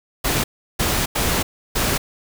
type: noise bursts at uneven times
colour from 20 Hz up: pink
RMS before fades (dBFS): -20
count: 4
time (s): 0.24-0.44 / 0.79-1.06 / 1.15-1.43 / 1.75-1.98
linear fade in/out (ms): 10
effects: none